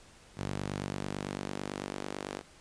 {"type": "tone with high-pass filter sweep", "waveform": "sawtooth", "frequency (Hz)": 49, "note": "G1", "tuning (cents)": 0, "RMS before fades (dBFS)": -38, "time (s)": [0.36, 2.43], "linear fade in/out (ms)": 50, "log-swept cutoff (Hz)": [120, 350], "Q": 1, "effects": ["pink hiss -57 dBFS RMS until 2.6 s", "resampled to 22050 Hz"]}